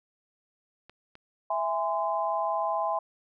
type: clicks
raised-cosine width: 0.3 ms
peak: -32 dBFS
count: 2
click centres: 0.896 / 1.154 s
type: chord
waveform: sine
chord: E augmented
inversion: none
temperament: just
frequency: 659.3 / 824.1 / 1030.1 Hz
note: E5 / G#5 / B#5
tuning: 0 / -14 / -27 cents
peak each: -30 dBFS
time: 1.5-2.99 s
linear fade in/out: 5 ms
effects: none